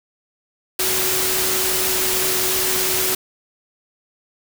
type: tone in noise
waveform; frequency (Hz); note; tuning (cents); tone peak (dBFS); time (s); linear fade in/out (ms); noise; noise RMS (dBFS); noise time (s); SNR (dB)
sine; 373.2; F#4; +15; -27; 0.79-3.15; 5; white; -20; 0.79-3.15; -10
effects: none